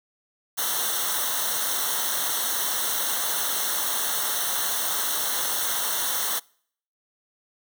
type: noise with comb filter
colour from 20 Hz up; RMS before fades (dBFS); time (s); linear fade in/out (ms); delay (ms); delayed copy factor
white; -26; 0.57-6.4; 20; 0.41; -1
effects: noise-tail reverb RT60 0.6 s tail -26 dB re dry